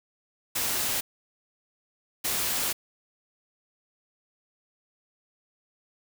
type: noise bursts at uneven times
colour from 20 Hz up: white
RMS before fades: -28 dBFS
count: 2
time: 0.55-1.01 / 2.24-2.73 s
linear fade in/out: 10 ms
effects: none